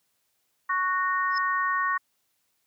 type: harmonic tone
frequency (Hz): 370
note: F#4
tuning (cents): 0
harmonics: 3 / 4 / 5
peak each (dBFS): -25 / -32 / -28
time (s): 0.69-1.98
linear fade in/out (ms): 10
type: tone with exponential growth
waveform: sine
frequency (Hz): 5230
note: E8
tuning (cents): -15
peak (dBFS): -28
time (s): 1.3-1.38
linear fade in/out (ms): 1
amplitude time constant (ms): 16
effects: white hiss -73 dBFS RMS until 2.66 s + high-pass 60 Hz 12 dB/octave